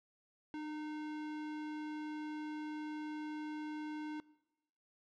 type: tone with sample-and-hold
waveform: sine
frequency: 303.5 Hz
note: D#4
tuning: 43 cents flat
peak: -40 dBFS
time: 0.54-4.2 s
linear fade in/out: 0 ms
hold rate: 1225 Hz
effects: noise-tail reverb RT60 1.0 s tail -21 dB re dry + low-pass 3000 Hz 12 dB/octave